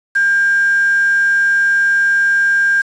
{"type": "tone with quantisation", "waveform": "sine", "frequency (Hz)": 1600, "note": "G6", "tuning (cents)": 35, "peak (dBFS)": -10, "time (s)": [0.15, 2.82], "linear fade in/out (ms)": 10, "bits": 5, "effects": ["resampled to 22050 Hz"]}